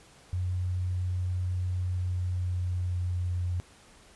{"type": "tone with pitch glide", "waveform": "sine", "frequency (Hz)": [90.8, 89.09], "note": ["F#2", "F2"], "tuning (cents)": [-32, 35], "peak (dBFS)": -27, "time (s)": [0.33, 3.6], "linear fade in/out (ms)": 0, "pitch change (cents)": -33, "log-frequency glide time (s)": [1.83, 3.45], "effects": ["pink hiss -56 dBFS RMS until 4.15 s", "resampled to 24000 Hz"]}